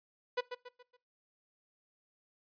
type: tone with echo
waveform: sawtooth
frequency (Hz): 493.9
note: B4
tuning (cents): 0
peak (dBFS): -26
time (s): 0.37-0.41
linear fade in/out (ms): 10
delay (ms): 140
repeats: 4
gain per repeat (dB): -8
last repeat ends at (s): 0.97
effects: noise-tail reverb RT60 0.3 s tail -22 dB re dry + resampled to 11025 Hz